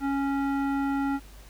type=tone with low-pass filter; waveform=square; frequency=276.8 Hz; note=C#4; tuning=2 cents flat; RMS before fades=-27 dBFS; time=0-1.2 s; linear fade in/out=50 ms; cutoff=1400 Hz; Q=1.4; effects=added 50 Hz sine -46 dBFS peak until 1.49 s + pink hiss -53 dBFS RMS until 1.49 s